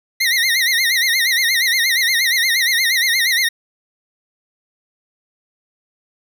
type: tone with vibrato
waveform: 25% pulse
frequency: 1975.5 Hz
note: B6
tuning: in tune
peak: -10 dBFS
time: 0.2-3.49 s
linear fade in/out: 10 ms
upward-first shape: sine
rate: 8.5 Hz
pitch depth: 140 cents each way
effects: none